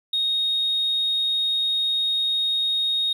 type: tone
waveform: triangle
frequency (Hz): 3729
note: A#7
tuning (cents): 0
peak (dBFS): -17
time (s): 0.13-3.13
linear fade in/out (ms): 5
effects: tanh soft clip ceiling -17 dBFS